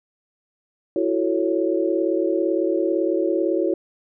sine chord, F# minor seventh, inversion third, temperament equal with one note detuned, 332.1 / 370 / 440 / 554.4 Hz, E4 / F#4 / A4 / C#5, +13 / 0 / 0 / 0 cents, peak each -22 / -23 / -27 / -25 dBFS, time 0.96-3.74 s, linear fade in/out 2 ms, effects none

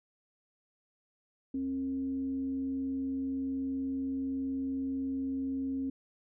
sine tone with frequency modulation, 267.9 Hz, C4, 41 cents sharp, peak -31 dBFS, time 1.54-5.9 s, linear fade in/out 5 ms, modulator 193 Hz, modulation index 0.2, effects none

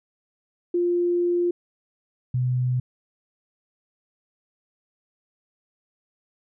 sine tone pair in turn, 349.9 / 125.8 Hz, F4 / B2, +3 / +32 cents, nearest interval octave + tritone, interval 1771 cents, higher first, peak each -19 / -20 dBFS, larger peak first, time 0.74-1.51 / 2.34-2.8 s, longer first, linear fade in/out 5 ms, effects none

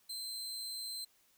sawtooth tone, 4108 Hz, C8, 33 cents flat, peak -37 dBFS, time 0.09-1.05 s, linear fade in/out 10 ms, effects white hiss -70 dBFS RMS until 1.37 s

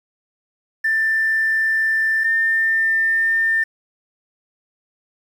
triangle tone pair in turn, 1778 / 1799.7 Hz, A6 / A6, +18 / +39 cents, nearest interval unison, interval 21 cents, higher second, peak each -12 / -11 dBFS, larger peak second, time 0.84-2.24 / 2.24-3.64 s, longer neither, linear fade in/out 10 ms, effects tanh soft clip ceiling -13 dBFS + 8-bit

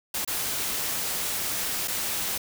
white noise with dropouts, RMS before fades -29 dBFS, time 0.14-2.38 s, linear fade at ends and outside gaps 5 ms, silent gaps 0.249-0.275 / 1.876-1.88 s, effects none

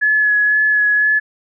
sine tone with vibrato, 1700 Hz, G#6, 40 cents sharp, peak -11 dBFS, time 0.01-1.2 s, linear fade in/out 20 ms, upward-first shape sine, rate 2 Hz, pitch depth 17 cents each way, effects none

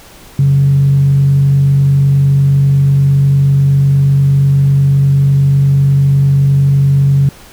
sine tone with frequency modulation, 138.59 Hz, C#3, in tune, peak -5 dBFS, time 0.39-7.29 s, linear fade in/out 2 ms, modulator 48.3 Hz, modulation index 0.24, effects tanh soft clip ceiling -1 dBFS + pink hiss -38 dBFS RMS until 7.52 s

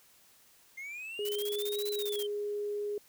triangle linear two-way sweep, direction up then down, 2093 to 4049 to 3069 Hz, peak -38 dBFS, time 0.77-2.27 s, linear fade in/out 10 ms, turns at 1.9 s
sine tone, 413.3 Hz, G#4, 8 cents flat, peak -32 dBFS, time 1.19-2.98 s, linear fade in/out 2 ms
blue noise bursts, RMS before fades -40 dBFS, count 15, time 1.25-2.228 s, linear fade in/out 2 ms, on 40 ms, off 27 ms
effects white hiss -62 dBFS RMS until 3.08 s

